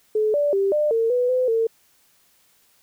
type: tone with pitch steps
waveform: sine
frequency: 429.7 / 582 / 392.8 / 599 / 454.5 / 494.1 / 508 / 452.7 Hz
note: A4 / D5 / G4 / D5 / A#4 / B4 / B4 / A4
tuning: -41 / -16 / +4 / +34 / -44 / +1 / +49 / +49 cents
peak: -17 dBFS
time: 0.15-1.67 s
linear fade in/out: 5 ms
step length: 190 ms
effects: white hiss -60 dBFS RMS until 2.82 s